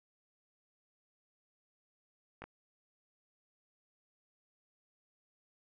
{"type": "clicks", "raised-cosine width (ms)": 0.5, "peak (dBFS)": -30, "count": 2, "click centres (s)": [2.42, 2.44], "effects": []}